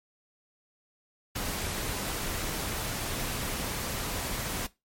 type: noise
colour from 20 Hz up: pink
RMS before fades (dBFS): -33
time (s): 1.35-4.67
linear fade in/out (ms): 10
effects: noise-tail reverb RT60 0.2 s tail -18 dB re dry + MP3 64 kbps